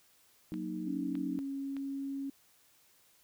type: chord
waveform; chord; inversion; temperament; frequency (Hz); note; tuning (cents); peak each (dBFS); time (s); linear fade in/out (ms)
sine; D# minor; first; equal with one note detuned; 183.93 / 233.1 / 311.1; F#3 / A#3 / D#4; -10 / 0 / 0; -40 / -42 / -38; 0.52-1.39; 0
type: click train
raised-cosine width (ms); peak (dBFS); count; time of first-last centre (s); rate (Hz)
0.3; -34; 3; 0.54-1.767; 1.63
type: tone with pitch glide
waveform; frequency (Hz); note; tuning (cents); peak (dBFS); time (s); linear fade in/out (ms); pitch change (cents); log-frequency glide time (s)
sine; 278.9 to 274.9; C#4 to C#4; +11 to -14; -35; 0.87-2.3; 5; -25; 1.02-1.44
effects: white hiss -66 dBFS RMS until 3.23 s